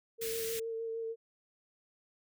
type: tone with vibrato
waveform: sine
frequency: 453.6 Hz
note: A#4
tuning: 47 cents flat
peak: -35 dBFS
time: 0.18-1.16 s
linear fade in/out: 50 ms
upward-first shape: sine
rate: 6.5 Hz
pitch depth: 18 cents each way
type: band-stop noise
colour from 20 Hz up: white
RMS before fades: -40 dBFS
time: 0.21-0.6 s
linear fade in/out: 10 ms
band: 300 to 1600 Hz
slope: 24 dB/octave
effects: none